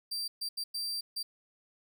40% pulse tone bursts at uneven times, 4700 Hz, D8, 1 cent sharp, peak -32 dBFS, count 5, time 0.11-0.28 / 0.41-0.49 / 0.57-0.64 / 0.74-1.01 / 1.16-1.23 s, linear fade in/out 10 ms, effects none

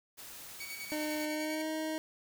white noise, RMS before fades -48 dBFS, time 0.17-1.27 s, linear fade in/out 20 ms
sawtooth tone with tremolo, 2254 Hz, C#7, 28 cents sharp, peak -37 dBFS, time 0.6-1.62 s, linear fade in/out 5 ms, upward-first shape square, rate 10 Hz, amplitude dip 45%
25% pulse tone with pitch glide, 304.4 to 314.2 Hz, D#4 to D#4, -38 to +17 cents, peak -30 dBFS, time 0.92-1.98 s, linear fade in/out 0 ms, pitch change +55 cents, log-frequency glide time 1.28-1.67 s
effects none

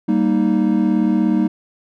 triangle chord, Eb major, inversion first, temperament equal, 196 / 233.1 / 311.1 Hz, G3 / Bb3 / Eb4, 0 / 0 / 0 cents, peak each -16 dBFS, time 0.08-1.48 s, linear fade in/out 10 ms, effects none

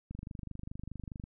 click train, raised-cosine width 5 ms, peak -29 dBFS, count 29, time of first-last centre 0.11-1.239 s, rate 24.8 Hz, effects none

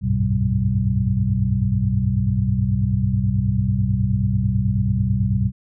sine tone cluster, 65.1 / 96.1 / 105.3 / 125.1 / 192.3 Hz, C2 / G2 / G#2 / B2 / G3, -8 / -34 / +24 / +23 / -33 cents, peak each -26 / -24 / -23 / -21 / -23 dBFS, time 0.01-5.52 s, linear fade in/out 50 ms, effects none

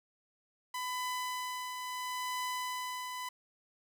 sawtooth tone with tremolo, 1002 Hz, B5, 25 cents sharp, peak -30 dBFS, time 0.74-3.29 s, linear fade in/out 5 ms, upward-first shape triangle, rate 0.74 Hz, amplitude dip 45%, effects none

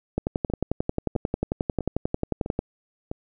two click trains, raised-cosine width 2 ms, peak -17 / -10 dBFS, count 5 / 28, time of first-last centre 0.5-3.114 / 0.18-2.591 s, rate 1.53 / 11.2 Hz, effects none

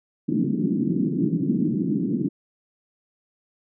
white band-pass noise, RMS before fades -23 dBFS, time 0.28-2.29 s, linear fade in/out 10 ms, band 150 to 320 Hz, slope 48 dB/octave, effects none

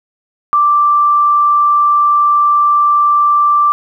sine tone, 1174.7 Hz, D6, in tune, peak -7 dBFS, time 0.53-3.72 s, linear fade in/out 0 ms, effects 8-bit

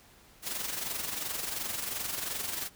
white noise with amplitude modulation, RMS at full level -33 dBFS, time 0.42-2.7 s, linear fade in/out 50 ms, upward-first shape sine, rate 22.8 Hz, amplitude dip 55%, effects pink hiss -58 dBFS RMS until 2.75 s

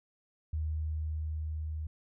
sine tone with level ramp, 77.78 Hz, D#2, in tune, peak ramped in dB -30 to -34 dBFS, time 0.53-1.87 s, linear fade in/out 5 ms, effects none

